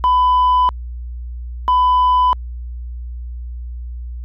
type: tone pair in turn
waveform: sine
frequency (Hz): 1000 / 1000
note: B5 / B5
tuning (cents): +21 / +21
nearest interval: unison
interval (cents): 0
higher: neither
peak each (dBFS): -8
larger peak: neither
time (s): 0.04-0.69 / 1.68-2.33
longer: neither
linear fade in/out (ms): 0
effects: tanh soft clip ceiling -9 dBFS + added 60 Hz sine -25 dBFS peak until 4.24 s